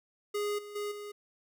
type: tone with level steps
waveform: square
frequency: 413.4 Hz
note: G#4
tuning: 8 cents flat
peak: -31 / -44 / -34 / -41 dBFS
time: 0.34-1.12 s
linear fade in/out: 10 ms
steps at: 0.58 / 0.75 / 0.91 s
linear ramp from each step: 10 ms
effects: none